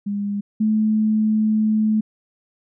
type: tone pair in turn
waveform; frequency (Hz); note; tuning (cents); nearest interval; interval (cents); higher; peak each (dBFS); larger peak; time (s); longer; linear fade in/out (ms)
sine; 202.9 / 216.1; G#3 / A3; -40 / -31; minor second; 109; second; -21 / -15; second; 0.06-0.41 / 0.6-2.01; second; 10
effects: none